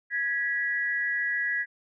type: tone pair together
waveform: sine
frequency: 1661.2 / 1945.5 Hz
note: G#6 / B6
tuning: 0 / -27 cents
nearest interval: minor third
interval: 273 cents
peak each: -28 dBFS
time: 0.1-1.66 s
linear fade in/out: 50 ms
effects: none